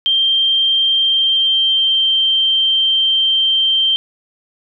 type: tone with pitch glide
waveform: sine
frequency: 3165 to 3140 Hz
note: G7 to G7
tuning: +16 to +2 cents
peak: -11 dBFS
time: 0.06-3.96 s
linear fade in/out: 0 ms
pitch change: -14 cents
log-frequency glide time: 1.01-2.03 s
effects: none